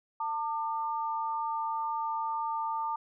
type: tone pair together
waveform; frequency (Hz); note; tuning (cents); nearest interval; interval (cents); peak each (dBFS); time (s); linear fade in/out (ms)
sine; 899 / 1199; A5 / D6; +37 / +36; perfect fourth; 499; -31 / -35; 0.2-2.96; 5
effects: none